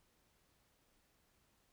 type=silence; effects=pink hiss -75 dBFS RMS until 1.72 s